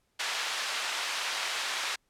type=band-pass noise; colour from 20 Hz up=white; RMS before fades=-33 dBFS; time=0.19-1.96 s; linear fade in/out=10 ms; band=820 to 4000 Hz; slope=12 dB/octave; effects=pink hiss -74 dBFS RMS until 2.09 s + low-pass 12000 Hz 12 dB/octave